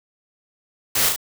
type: noise with echo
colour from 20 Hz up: white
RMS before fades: -20 dBFS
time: 0.95-1.09 s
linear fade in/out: 5 ms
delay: 36 ms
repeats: 2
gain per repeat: -3 dB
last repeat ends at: 1.162 s
effects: none